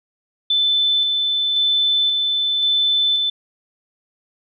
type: tone with tremolo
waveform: sine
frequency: 3520 Hz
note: A7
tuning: in tune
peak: -14 dBFS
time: 0.5-3.3 s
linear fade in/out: 5 ms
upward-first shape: square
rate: 0.94 Hz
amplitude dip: 25%
effects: none